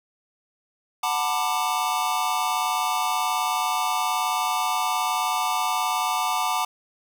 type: chord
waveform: square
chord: B minor seventh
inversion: second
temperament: just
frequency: 740.8 / 889 / 987.8 / 1185.3 Hz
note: F#5 / A5 / B5 / D6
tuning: +2 / +18 / 0 / +16 cents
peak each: -29 / -28 / -30 / -28 dBFS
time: 1.03-6.65 s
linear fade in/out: 5 ms
effects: 9-bit